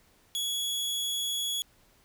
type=tone; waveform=sawtooth; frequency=3362 Hz; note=G#7; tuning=20 cents sharp; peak=-26 dBFS; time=0.35-1.62 s; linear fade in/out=0 ms; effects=pink hiss -63 dBFS RMS until 2.04 s